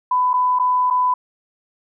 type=tone with dropouts; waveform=sine; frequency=1000 Hz; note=B5; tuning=21 cents sharp; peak=-14 dBFS; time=0.11-1.14 s; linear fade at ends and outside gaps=5 ms; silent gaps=0.333-0.338 / 0.589-0.596 / 0.902-0.907 s; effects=none